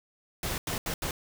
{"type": "noise bursts at uneven times", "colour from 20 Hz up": "pink", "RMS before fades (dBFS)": -32, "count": 4, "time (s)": [[0.43, 0.58], [0.67, 0.78], [0.86, 0.94], [1.02, 1.11]], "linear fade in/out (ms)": 2, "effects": []}